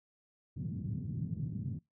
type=band-pass noise; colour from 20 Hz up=pink; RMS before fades=-38 dBFS; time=0.56-1.79 s; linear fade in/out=10 ms; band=110 to 190 Hz; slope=24 dB/octave; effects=noise-tail reverb RT60 0.2 s tail -24 dB re dry